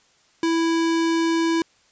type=tone; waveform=square; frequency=330 Hz; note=E4; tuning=2 cents sharp; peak=-19 dBFS; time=0.43-1.62 s; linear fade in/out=2 ms; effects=white hiss -59 dBFS RMS until 1.91 s + resampled to 16000 Hz